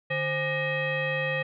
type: tone with frequency modulation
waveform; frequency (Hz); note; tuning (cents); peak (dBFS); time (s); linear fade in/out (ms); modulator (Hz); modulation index
sine; 1200; D6; +37; -25; 0.1-1.43; 10; 675; 2.1
effects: none